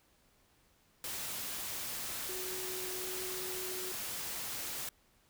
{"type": "tone in noise", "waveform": "sine", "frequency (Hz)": 370, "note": "F#4", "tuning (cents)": 0, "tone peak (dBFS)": -43, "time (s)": [2.29, 3.92], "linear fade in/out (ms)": 2, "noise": "white", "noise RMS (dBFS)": -40, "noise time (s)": [1.04, 4.89], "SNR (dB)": -6, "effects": ["pink hiss -69 dBFS RMS until 5.29 s"]}